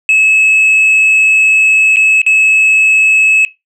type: tone with dropouts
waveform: sine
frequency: 2588 Hz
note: E7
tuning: 32 cents flat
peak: -3 dBFS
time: 0.09-3.45 s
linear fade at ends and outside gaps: 1 ms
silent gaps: 1.96-1.968 / 2.217-2.264 s
effects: noise-tail reverb RT60 0.2 s tail -18 dB re dry + tanh soft clip ceiling -4 dBFS